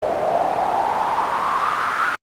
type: noise with band-pass filter sweep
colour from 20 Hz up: pink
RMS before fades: -20 dBFS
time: 0.02-2.16 s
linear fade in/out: 10 ms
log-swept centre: 600 to 1400 Hz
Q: 6
effects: Opus 32 kbps